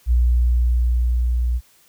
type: tone with level ramp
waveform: sine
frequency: 60.3 Hz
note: B1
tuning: 41 cents flat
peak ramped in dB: -12 to -17 dBFS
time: 0.06-1.61 s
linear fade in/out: 50 ms
effects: white hiss -55 dBFS RMS until 1.88 s